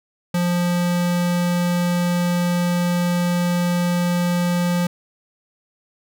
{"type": "tone", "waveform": "square", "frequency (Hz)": 175.6, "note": "F3", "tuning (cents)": 10, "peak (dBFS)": -18, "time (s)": [0.34, 4.87], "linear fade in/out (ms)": 5, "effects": []}